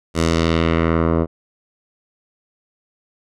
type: tone with low-pass filter sweep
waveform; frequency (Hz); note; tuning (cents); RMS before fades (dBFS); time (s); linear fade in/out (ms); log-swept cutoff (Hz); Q
10% pulse; 82.41; E2; 0; -17; 0.14-1.27; 50; 9000 to 760; 1.2
effects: none